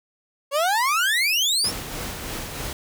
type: exponential sweep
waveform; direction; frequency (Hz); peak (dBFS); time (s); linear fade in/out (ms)
30% pulse; up; 541 to 5600; -16; 0.51-1.72; 50
type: noise with tremolo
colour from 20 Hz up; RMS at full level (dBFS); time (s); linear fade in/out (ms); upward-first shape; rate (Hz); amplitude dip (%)
pink; -30; 1.64-2.73; 2; triangle; 3.2; 40
effects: none